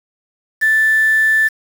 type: tone with quantisation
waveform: sine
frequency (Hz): 1760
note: A6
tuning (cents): 0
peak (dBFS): -10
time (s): 0.61-1.49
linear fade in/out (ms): 20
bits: 5
effects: none